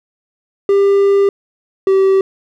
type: tone pair in turn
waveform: triangle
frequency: 397.7 / 385.5 Hz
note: G4 / G4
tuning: +25 / -29 cents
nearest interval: minor second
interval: 54 cents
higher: first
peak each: -6 dBFS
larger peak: neither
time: 0.69-1.29 / 1.87-2.21 s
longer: first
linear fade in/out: 2 ms
effects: none